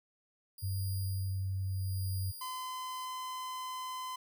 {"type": "tone with tremolo", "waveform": "5% pulse", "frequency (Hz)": 4828, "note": "D8", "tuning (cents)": 47, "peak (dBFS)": -36, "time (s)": [0.58, 3.05], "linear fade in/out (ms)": 2, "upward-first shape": "sine", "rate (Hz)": 0.78, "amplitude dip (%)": 85}
{"type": "tone with pitch glide", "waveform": "sine", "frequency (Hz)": [96.6, 95.27], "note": ["G2", "G2"], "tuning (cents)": [-25, -49], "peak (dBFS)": -32, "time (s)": [0.62, 2.32], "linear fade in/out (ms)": 20, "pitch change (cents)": -24, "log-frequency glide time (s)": [0.89, 1.5]}
{"type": "tone", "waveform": "45% pulse", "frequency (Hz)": 1023, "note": "C6", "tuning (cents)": -39, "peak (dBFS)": -38, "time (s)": [2.41, 4.16], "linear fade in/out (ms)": 5}
{"effects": []}